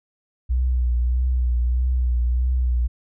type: tone with vibrato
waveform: sine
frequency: 61.6 Hz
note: B1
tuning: 4 cents flat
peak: -17 dBFS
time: 0.49-2.88 s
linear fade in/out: 20 ms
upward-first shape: triangle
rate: 1.6 Hz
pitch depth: 54 cents each way
effects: none